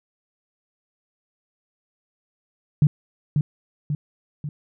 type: tone with echo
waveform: sine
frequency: 147.5 Hz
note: D3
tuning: 8 cents sharp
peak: -11 dBFS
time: 2.82-2.87 s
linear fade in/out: 2 ms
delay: 540 ms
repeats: 3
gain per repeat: -5 dB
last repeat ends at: 4.49 s
effects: none